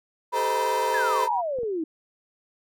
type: tone with vibrato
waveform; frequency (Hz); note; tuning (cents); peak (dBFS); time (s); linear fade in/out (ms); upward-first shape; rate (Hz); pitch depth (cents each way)
sine; 958; A#5; +47; -24; 0.32-1.42; 20; triangle; 18; 47
type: chord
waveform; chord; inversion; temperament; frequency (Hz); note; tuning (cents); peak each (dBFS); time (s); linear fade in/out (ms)
40% pulse; A half-diminished seventh; third; equal with one note detuned; 392 / 440 / 515.5 / 622.3; G4 / A4 / C5 / Eb5; 0 / 0 / -26 / 0; -33 / -29 / -28 / -34; 0.32-1.29; 50
type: exponential sweep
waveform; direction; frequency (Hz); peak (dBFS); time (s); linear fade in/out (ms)
sine; down; 1760 to 305.9; -25; 0.94-1.84; 5
type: clicks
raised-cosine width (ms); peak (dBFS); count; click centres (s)
2; -29; 2; 1.587 / 1.633
effects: none